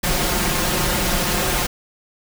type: noise with comb filter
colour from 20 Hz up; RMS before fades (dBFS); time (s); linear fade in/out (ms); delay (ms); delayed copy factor
pink; -20; 0.03-1.67; 10; 5.6; +0.65
effects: none